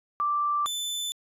sine / sawtooth tone pair in turn, 1174 / 3518 Hz, D6 / A7, -1 / -1 cents, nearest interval octave + perfect fifth, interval 1900 cents, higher second, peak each -23 / -26 dBFS, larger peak first, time 0.2-0.66 / 0.66-1.12 s, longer neither, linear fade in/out 0 ms, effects resampled to 32000 Hz

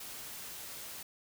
white noise, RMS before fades -45 dBFS, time 0-1.03 s, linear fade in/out 5 ms, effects none

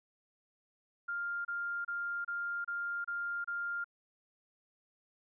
sine tone bursts, 1400 Hz, F6, 4 cents sharp, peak -34 dBFS, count 7, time 1.08-3.844 s, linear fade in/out 10 ms, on 370 ms, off 29 ms, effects none

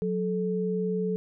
sine tone pair together, 182.9 / 434.5 Hz, F#3 / A4, -20 / -22 cents, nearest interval octave + minor third, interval 1498 cents, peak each -28 dBFS, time 0.02-1.16 s, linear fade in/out 0 ms, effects none

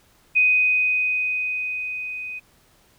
sine tone with level ramp, 2500 Hz, D#7, 8 cents sharp, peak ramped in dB -13 to -30 dBFS, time 0.35-2.4 s, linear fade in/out 20 ms, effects pink hiss -58 dBFS RMS until 2.98 s

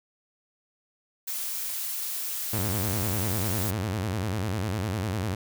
blue noise, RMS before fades -32 dBFS, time 1.27-3.71 s, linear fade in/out 10 ms
sawtooth tone with vibrato, 100.5 Hz, G2, 44 cents sharp, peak -23 dBFS, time 2.53-5.35 s, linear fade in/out 5 ms, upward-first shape square, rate 10 Hz, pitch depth 160 cents each way
effects none

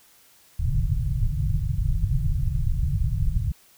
pink low-pass noise, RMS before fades -23 dBFS, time 0.59-3.52 s, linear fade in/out 5 ms, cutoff 160 Hz, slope 96 dB/octave, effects white hiss -56 dBFS RMS until 3.77 s

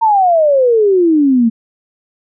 sine exponential sweep, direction down, 923 to 221.8 Hz, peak -7 dBFS, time 0.01-1.5 s, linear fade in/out 20 ms, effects none

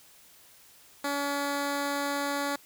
10% pulse tone, 283.7 Hz, C#4, 40 cents sharp, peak -20 dBFS, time 1.04-2.56 s, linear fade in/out 5 ms, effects white hiss -56 dBFS RMS until 2.65 s

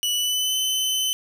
sawtooth tone with pitch glide, 2952 to 3042 Hz, F#7 to F#7, -5 to +47 cents, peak -18 dBFS, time 0.03-1.13 s, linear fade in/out 0 ms, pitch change +52 cents, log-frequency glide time 0.14-0.55 s, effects none

